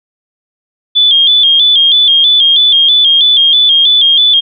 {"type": "tone with vibrato", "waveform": "sine", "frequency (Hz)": 3354, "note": "G#7", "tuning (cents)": 16, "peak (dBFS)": -4, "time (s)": [0.95, 4.41], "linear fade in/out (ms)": 20, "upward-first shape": "square", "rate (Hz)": 3.1, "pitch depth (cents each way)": 64, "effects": []}